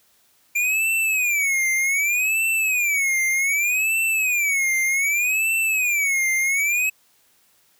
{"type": "tone with vibrato", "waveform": "square", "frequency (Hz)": 2370, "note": "D7", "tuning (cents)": 15, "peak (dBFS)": -19, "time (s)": [0.55, 6.9], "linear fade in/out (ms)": 10, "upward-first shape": "sine", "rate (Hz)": 0.65, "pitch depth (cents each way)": 210, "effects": ["white hiss -60 dBFS RMS until 7.79 s", "high-pass 60 Hz 12 dB/octave"]}